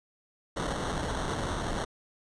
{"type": "noise with sample-and-hold", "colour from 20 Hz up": "pink", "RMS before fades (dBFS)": -32, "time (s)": [0.56, 1.85], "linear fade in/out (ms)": 10, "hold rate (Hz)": 2450, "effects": ["resampled to 22050 Hz"]}